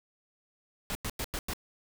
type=noise bursts; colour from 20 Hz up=pink; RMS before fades=-34 dBFS; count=5; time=0.9-1.535 s; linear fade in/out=0 ms; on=51 ms; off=95 ms; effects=none